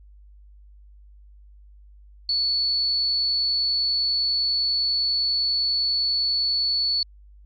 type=tone; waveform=sine; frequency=4435 Hz; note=C#8; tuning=in tune; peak=-20 dBFS; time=2.29-7.03 s; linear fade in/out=2 ms; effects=added 50 Hz sine -46 dBFS peak until 7.45 s + Opus 48 kbps